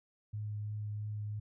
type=tone with vibrato; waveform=sine; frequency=105.3 Hz; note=G#2; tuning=24 cents sharp; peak=-36 dBFS; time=0.33-1.4 s; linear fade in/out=10 ms; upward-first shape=triangle; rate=3 Hz; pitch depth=13 cents each way; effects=none